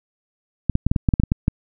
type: clicks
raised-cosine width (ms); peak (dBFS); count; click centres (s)
5; -4; 11; 0.697 / 0.754 / 0.866 / 0.915 / 0.962 / 1.088 / 1.138 / 1.199 / 1.236 / 1.319 / 1.481
effects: none